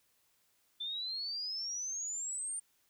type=exponential sweep; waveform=sine; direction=up; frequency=3520 to 9030 Hz; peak=-36 dBFS; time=0.8-2.6 s; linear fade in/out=10 ms; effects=white hiss -73 dBFS RMS until 2.89 s